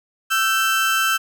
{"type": "tone pair together", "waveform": "30% pulse", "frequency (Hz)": [1326.7, 1552], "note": ["E6", "G6"], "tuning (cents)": [11, -18], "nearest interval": "minor third", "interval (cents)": 271, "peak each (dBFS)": -17, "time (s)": [0.3, 1.18], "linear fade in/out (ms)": 20, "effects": []}